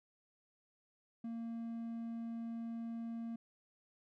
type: tone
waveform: triangle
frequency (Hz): 230.2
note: A#3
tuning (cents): -22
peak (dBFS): -38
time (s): 1.24-3.36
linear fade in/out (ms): 5
effects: none